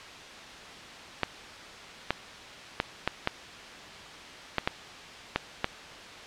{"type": "clicks", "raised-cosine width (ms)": 0.3, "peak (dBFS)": -8, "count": 9, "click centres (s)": [1.233, 2.106, 2.801, 3.076, 3.274, 4.583, 4.675, 5.36, 5.644], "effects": ["white hiss -44 dBFS RMS until 6.26 s", "low-pass 4000 Hz 12 dB/octave"]}